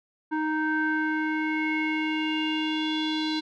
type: tone with low-pass filter sweep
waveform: square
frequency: 311.1 Hz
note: D#4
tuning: in tune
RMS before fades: -27 dBFS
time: 0.31-3.41 s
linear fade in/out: 20 ms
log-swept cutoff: 1300 to 4000 Hz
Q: 5.6
effects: none